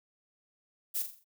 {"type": "noise with echo", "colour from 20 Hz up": "violet", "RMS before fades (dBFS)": -32, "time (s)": [0.94, 1.03], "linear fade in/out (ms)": 20, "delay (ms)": 43, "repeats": 5, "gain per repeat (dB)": -7, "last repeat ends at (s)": 1.245, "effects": []}